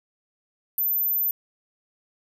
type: tone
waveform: sine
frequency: 13960 Hz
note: A9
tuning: 15 cents flat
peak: -21 dBFS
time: 0.78-1.31 s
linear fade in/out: 2 ms
effects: none